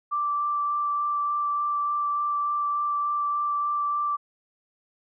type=tone with vibrato; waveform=sine; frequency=1171 Hz; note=D6; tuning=5 cents flat; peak=-23 dBFS; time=0.11-4.17 s; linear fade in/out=20 ms; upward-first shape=sine; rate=3.4 Hz; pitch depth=8 cents each way; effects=none